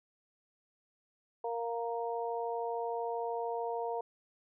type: harmonic tone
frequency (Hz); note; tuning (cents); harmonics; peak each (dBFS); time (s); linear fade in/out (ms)
233.1; A#3; 0; 2 / 3 / 4; -36 / -38 / -39; 1.44-4.01; 5
effects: none